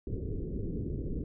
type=low-pass noise; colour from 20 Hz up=pink; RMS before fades=-35 dBFS; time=0.07-1.24 s; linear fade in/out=2 ms; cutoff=440 Hz; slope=48 dB/octave; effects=none